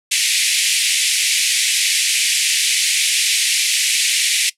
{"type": "band-pass noise", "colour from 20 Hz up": "pink", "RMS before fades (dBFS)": -17, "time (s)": [0.11, 4.5], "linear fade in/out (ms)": 10, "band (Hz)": [2100, 11000], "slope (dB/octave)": 48, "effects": ["noise-tail reverb RT60 0.1 s tail -19 dB re dry"]}